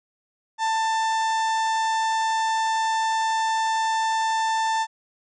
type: harmonic tone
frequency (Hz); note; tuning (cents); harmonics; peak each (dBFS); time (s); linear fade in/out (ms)
889; A5; +18; 1 / 2 / 3 / 4 / 5 / 6 / 7 / 8 / 9 / 10; -21 / -30 / -42 / -36 / -42 / -40 / -42 / -42 / -51 / -50; 0.58-4.87; 50
effects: none

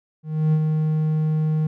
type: tone with ADSR envelope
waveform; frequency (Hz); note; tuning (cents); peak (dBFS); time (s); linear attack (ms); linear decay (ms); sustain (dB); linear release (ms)
triangle; 155.56; D#3; 0; -12; 0.23-1.67; 300; 58; -4; 4
effects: none

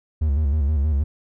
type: tone with vibrato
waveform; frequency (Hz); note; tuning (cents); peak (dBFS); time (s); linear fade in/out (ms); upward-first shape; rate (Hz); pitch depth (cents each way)
triangle; 73.42; D2; 0; -15; 0.21-1.04; 10; square; 6.3; 92
effects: none

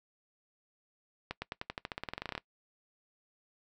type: accelerating click train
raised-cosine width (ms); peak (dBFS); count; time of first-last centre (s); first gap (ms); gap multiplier
0.3; -20; 19; 1.31-2.378; 110; 0.92
effects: noise-tail reverb RT60 0.1 s tail -21 dB re dry

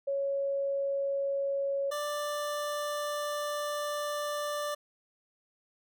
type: tone pair in turn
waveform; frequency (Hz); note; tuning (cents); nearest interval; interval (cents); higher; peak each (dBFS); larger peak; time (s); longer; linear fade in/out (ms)
sine / 25% pulse; 554.4 / 589.3; C#5 / D5; 0 / +6; minor second; 106; second; -28; neither; 0.07-1.91 / 1.91-4.75; second; 10
effects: none

